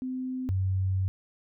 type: tone pair in turn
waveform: sine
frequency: 256.9 / 94.74 Hz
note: C4 / F#2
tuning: -32 / +41 cents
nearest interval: octave + perfect fourth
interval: 1727 cents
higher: first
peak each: -30 / -24 dBFS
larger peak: second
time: 0.02-0.49 / 0.49-1.08 s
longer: second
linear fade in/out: 0 ms
effects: none